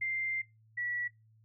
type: tone pair in turn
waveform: sine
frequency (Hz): 2093 / 1941.7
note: C7 / B6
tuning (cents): 0 / -30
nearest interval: minor second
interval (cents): 130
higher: first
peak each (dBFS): -31 / -33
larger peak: first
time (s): 0.01-0.42 / 0.77-1.08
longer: first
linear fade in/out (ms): 10
effects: noise-tail reverb RT60 0.2 s tail -19 dB re dry + added 110 Hz sine -61 dBFS peak until 1.44 s